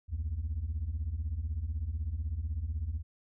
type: beating tone pair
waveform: sine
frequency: 67.2 / 83.2 Hz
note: C2 / E2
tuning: +47 / +17 cents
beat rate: 16 Hz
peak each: -34 / -32 dBFS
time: 0.08-3.03 s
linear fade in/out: 50 ms
effects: tanh soft clip ceiling -28 dBFS